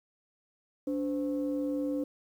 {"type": "tone pair together", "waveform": "sine", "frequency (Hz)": [288.5, 514], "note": ["D4", "C5"], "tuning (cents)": [-31, -31], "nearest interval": "minor seventh", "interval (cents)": 1000, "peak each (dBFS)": [-29, -34], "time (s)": [0.87, 2.04], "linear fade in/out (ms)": 5, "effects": ["tanh soft clip ceiling -23 dBFS", "10-bit"]}